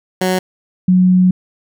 15% pulse / sine tone pair in turn, 185 / 183.19 Hz, F#3 / F#3, 0 / -17 cents, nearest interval unison, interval 17 cents, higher first, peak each -7 dBFS, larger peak neither, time 0.21-0.39 / 0.88-1.31 s, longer second, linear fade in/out 5 ms, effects none

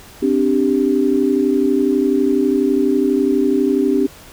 sine chord, C suspended second, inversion none, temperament equal, 261.6 / 293.7 / 392 Hz, C4 / D4 / G4, 0 / 0 / 0 cents, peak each -17 dBFS, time 0.22-4.07 s, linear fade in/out 10 ms, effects pink hiss -41 dBFS RMS until 4.32 s

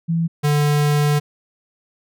sine / square tone pair in turn, 166.1 / 147.24 Hz, E3 / D3, +13 / +5 cents, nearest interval major second, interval 208 cents, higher first, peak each -16 / -15 dBFS, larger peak second, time 0.08-0.28 / 0.43-1.2 s, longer second, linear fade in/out 20 ms, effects none

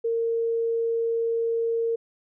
sine tone, 459.6 Hz, A#4, 25 cents flat, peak -22 dBFS, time 0.04-1.96 s, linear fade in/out 10 ms, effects none

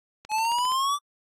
click train, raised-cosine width 0.2 ms, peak -24 dBFS, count 8, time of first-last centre 0.25-0.72 s, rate 14.9 Hz
square exponential sweep, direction up, 846 to 1173 Hz, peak -23 dBFS, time 0.29-0.99 s, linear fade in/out 50 ms
effects low-pass 11000 Hz 12 dB/octave + AAC 64 kbps

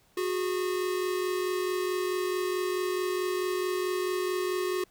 square tone pair together, 364.5 / 409.1 Hz, F#4 / G#4, -26 / -26 cents, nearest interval major second, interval 200 cents, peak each -29 / -35 dBFS, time 0.17-4.84 s, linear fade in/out 5 ms, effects pink hiss -64 dBFS RMS until 4.9 s

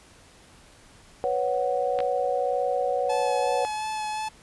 sine chord, B suspended second, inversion none, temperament just, 493.9 / 555.6 / 740.8 Hz, B4 / C#5 / F#5, 0 / +4 / +2 cents, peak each -27 dBFS, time 1.24-3.65 s, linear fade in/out 0 ms
clicks, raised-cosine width 0.3 ms, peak -18 dBFS, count 2, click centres 1.989 / 2.004 s
45% pulse tone with vibrato, 860 Hz, A5, 40 cents flat, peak -28 dBFS, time 3.09-4.29 s, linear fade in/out 10 ms, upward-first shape sine, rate 2.8 Hz, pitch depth 15 cents each way
effects pink hiss -53 dBFS RMS until 4.42 s + resampled to 24000 Hz

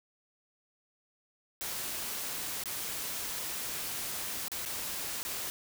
white noise with dropouts, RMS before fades -37 dBFS, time 1.61-5.5 s, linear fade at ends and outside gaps 0 ms, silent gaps 2.637-2.657 / 4.482-4.517 / 4.652-4.659 / 5.23-5.25 s, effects none

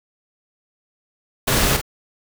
pink noise with echo, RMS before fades -18 dBFS, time 1.47-1.77 s, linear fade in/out 10 ms, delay 45 ms, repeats 1, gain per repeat -7 dB, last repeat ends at 1.815 s, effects none

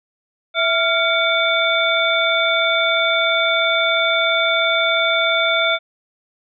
sine tone cluster, 660 / 1390 / 2253 / 3540 Hz, E5 / F6 / C#7 / A7, +2 / -9 / +28 / +10 cents, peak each -20 dBFS, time 0.54-5.79 s, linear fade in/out 50 ms, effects none

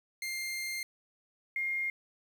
sawtooth / sine tone pair in turn, 2108 / 2126 Hz, C7 / C7, +12 / +27 cents, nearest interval unison, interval 15 cents, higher second, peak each -31 / -30 dBFS, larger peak second, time 0.22-0.83 / 1.56-1.9 s, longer first, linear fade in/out 2 ms, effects 10-bit

